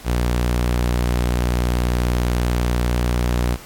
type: tone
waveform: sawtooth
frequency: 60.4 Hz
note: B1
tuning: 38 cents flat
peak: -13 dBFS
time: 0.04-3.58 s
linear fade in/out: 50 ms
effects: pink hiss -41 dBFS RMS until 3.65 s + AAC 64 kbps